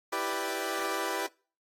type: chord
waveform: 15% pulse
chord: E minor seventh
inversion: none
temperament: equal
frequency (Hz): 329.6 / 392 / 493.9 / 587.3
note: E4 / G4 / B4 / D5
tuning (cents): 0 / 0 / 0 / 0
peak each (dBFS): -31 / -28 / -30 / -31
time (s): 0.12-1.27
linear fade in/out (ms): 10
effects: noise-tail reverb RT60 0.4 s tail -24 dB re dry + AAC 48 kbps